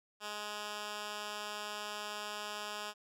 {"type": "tone with band-pass filter", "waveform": "10% pulse", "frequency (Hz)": 208.9, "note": "G#3", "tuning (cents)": 10, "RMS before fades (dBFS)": -42, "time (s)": [0.2, 2.94], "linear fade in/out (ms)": 50, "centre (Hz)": 3500, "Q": 0.5, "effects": []}